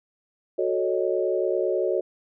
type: chord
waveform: sine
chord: D# half-diminished seventh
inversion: first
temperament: equal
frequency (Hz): 370 / 440 / 554.4 / 622.3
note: F#4 / A4 / C#5 / D#5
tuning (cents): 0 / 0 / 0 / 0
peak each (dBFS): -25 / -28 / -27 / -29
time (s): 0.58-2.01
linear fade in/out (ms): 10
effects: none